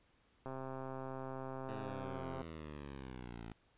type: click train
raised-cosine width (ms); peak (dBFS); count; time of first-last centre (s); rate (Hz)
1; -31; 259; 0.46-2.415; 132
type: exponential sweep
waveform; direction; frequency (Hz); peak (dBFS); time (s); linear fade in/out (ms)
10% pulse; down; 110 to 55; -38; 1.69-3.52; 0
effects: pink hiss -72 dBFS RMS until 3.77 s + resampled to 8000 Hz